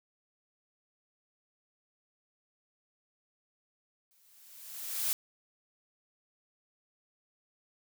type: noise with exponential growth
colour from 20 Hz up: blue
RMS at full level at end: -29 dBFS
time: 4.11-5.13 s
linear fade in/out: 0 ms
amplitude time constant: 220 ms
effects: none